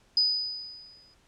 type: tone with exponential decay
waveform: sine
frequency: 4978 Hz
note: D#8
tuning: in tune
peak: -18 dBFS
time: 0.17-1.14 s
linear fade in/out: 2 ms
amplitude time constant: 210 ms
effects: pink hiss -63 dBFS RMS until 1.27 s + low-pass 8000 Hz 12 dB/octave